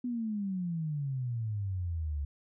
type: exponential sweep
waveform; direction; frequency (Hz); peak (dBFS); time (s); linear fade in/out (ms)
sine; down; 250.8 to 69.9; -31; 0.04-2.25; 5
effects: none